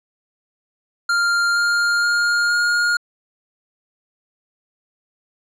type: tone with pitch steps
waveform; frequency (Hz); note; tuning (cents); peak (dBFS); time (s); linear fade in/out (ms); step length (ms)
square; 1396.9 / 1405.8 / 1414.8 / 1423.8; F6 / F6 / F6 / F6; 0 / +11 / +22 / +33; -16; 1.09-2.97; 5; 470
effects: low-pass 7000 Hz 12 dB/octave